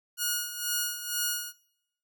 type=tone with tremolo; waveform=5% pulse; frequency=1442 Hz; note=F#6; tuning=45 cents flat; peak=-15 dBFS; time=0.17-1.53 s; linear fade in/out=50 ms; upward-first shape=sine; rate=2.1 Hz; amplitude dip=70%; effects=noise-tail reverb RT60 0.8 s tail -22 dB re dry